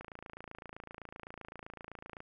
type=click train; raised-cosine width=0.5 ms; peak=-30 dBFS; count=62; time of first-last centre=0.01-2.204 s; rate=27.8 Hz; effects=none